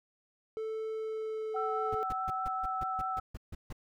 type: tone with pitch glide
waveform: triangle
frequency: 440 to 434.2 Hz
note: A4 to A4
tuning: 0 to -23 cents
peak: -32 dBFS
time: 0.57-2.03 s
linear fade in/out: 0 ms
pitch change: -23 cents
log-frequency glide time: 0.91-1.9 s
type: tone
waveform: sine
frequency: 757 Hz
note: F#5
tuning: 39 cents sharp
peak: -35 dBFS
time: 1.54-3.2 s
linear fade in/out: 10 ms
type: tone with vibrato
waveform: sine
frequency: 1318.5 Hz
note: E6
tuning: in tune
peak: -34 dBFS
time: 1.56-3.2 s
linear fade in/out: 5 ms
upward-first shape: triangle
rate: 4.8 Hz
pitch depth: 19 cents each way
type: noise bursts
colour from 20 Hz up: brown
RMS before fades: -39 dBFS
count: 11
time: 1.92-3.728 s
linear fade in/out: 5 ms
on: 28 ms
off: 150 ms
effects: none